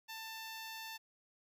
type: tone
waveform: 10% pulse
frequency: 890 Hz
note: A5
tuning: 20 cents sharp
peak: -36 dBFS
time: 0.08-0.98 s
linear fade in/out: 20 ms
effects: none